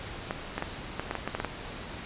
clicks, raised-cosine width 0.5 ms, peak -15 dBFS, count 10, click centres 0.309 / 0.58 / 0.624 / 0.996 / 1.111 / 1.153 / 1.276 / 1.35 / 1.401 / 1.447 s, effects pink hiss -40 dBFS RMS until 2.05 s + resampled to 8000 Hz

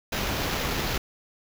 pink noise with sample-and-hold, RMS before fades -28 dBFS, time 0.12-0.98 s, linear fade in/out 5 ms, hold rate 8820 Hz, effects none

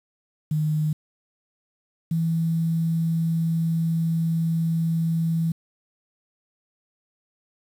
sine tone pair in turn, 153.8 / 164.26 Hz, D#3 / E3, -20 / -6 cents, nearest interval minor second, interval 114 cents, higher second, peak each -20 dBFS, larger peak neither, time 0.51-0.93 / 2.11-5.52 s, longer second, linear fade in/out 5 ms, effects 8-bit

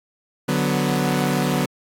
sawtooth chord, B minor, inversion first, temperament equal, 146.83 / 185 / 246.9 Hz, D3 / F#3 / B3, 0 / 0 / 0 cents, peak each -19 dBFS, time 0.48-1.66 s, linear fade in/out 10 ms, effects AAC 64 kbps

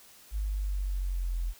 sine exponential sweep, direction down, 51.91 to 42.08 Hz, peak -28 dBFS, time 0.31-1.54 s, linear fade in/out 50 ms, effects white hiss -55 dBFS RMS until 1.59 s

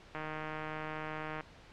click train, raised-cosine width 0.5 ms, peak -25 dBFS, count 196, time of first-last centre 0.15-1.408 s, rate 155 Hz, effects pink hiss -56 dBFS RMS until 1.72 s + low-pass 4000 Hz 12 dB/octave

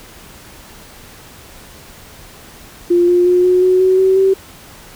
sine tone with pitch steps, 349.2 / 354.1 / 359 / 364 / 369.1 / 374.3 / 379.5 / 384.8 Hz, F4 / F4 / F4 / F#4 / F#4 / F#4 / F#4 / G4, 0 / +24 / +48 / -28 / -4 / +20 / +44 / -32 cents, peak -8 dBFS, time 2.9-4.34 s, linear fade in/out 10 ms, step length 180 ms, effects pink hiss -39 dBFS RMS until 4.95 s

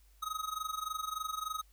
square tone with amplitude modulation, 1265 Hz, D#6, 28 cents sharp, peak -33 dBFS, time 0.22-1.62 s, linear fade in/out 10 ms, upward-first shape sine, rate 23.4 Hz, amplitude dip 85%, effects added 50 Hz sine -60 dBFS peak until 1.72 s + white hiss -70 dBFS RMS until 1.72 s

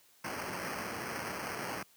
white noise with sample-and-hold, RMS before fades -39 dBFS, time 0.24-1.83 s, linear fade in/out 5 ms, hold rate 3675 Hz, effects white hiss -64 dBFS RMS until 1.96 s + high-pass 100 Hz 12 dB/octave

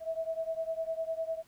sine beating tone pair, 647 / 656.9 Hz, E5 / E5, -32 / -6 cents, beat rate 9.9 Hz, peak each -34 / -36 dBFS, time 0-1.43 s, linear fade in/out 50 ms, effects pink hiss -64 dBFS RMS until 1.47 s

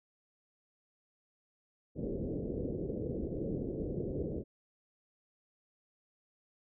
white low-pass noise, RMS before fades -37 dBFS, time 1.95-4.44 s, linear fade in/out 50 ms, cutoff 500 Hz, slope 48 dB/octave, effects none

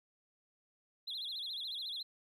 sine tone with vibrato, 3700 Hz, A#7, 14 cents flat, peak -37 dBFS, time 1.07-2.03 s, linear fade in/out 10 ms, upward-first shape sine, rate 14 Hz, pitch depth 210 cents each way, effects tanh soft clip ceiling -36 dBFS + 13-bit

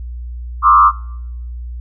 sine tone with frequency modulation, 1174.7 Hz, D6, in tune, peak -5 dBFS, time 0.62-0.92 s, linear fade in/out 50 ms, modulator 97.3 Hz, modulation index 1.2, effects noise-tail reverb RT60 0.8 s tail -21 dB re dry + added 60 Hz sine -24 dBFS peak until 1.8 s

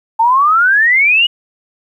sine exponential sweep, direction up, 880 to 2940 Hz, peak -7 dBFS, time 0.19-1.27 s, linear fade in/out 10 ms, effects 8-bit

